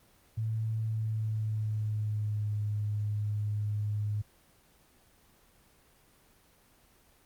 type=tone with pitch glide; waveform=sine; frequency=110.9 to 104.74 Hz; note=A2 to G#2; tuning=+14 to +15 cents; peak=-29 dBFS; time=0.37-4.22 s; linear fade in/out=10 ms; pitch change=-99 cents; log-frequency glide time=0.8-2.54 s; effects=pink hiss -63 dBFS RMS until 7.25 s + Opus 24 kbps